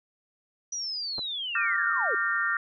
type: linear sweep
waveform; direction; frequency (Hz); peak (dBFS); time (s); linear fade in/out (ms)
sine; down; 5900 to 367.8; -30; 0.72-2.15; 5
type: clicks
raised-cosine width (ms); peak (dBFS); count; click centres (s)
1; -25; 2; 1.183 / 1.192
type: chord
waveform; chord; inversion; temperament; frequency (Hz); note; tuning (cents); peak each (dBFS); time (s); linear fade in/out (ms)
sine; G minor seventh; second; equal with one note detuned; 1174.7 / 1396.9 / 1568 / 1831.6; D6 / F6 / G6 / Bb6; 0 / 0 / 0 / -31; -34 / -28 / -32 / -28; 1.55-2.57; 2
effects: none